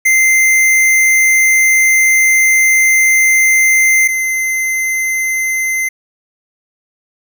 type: tone pair in turn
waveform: square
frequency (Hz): 2081 / 2069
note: C7 / C7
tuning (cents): -10 / -20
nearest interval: unison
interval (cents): 10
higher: first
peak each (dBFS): -8 / -14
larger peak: first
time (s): 0.05-4.08 / 4.08-5.89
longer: first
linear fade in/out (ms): 10
effects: none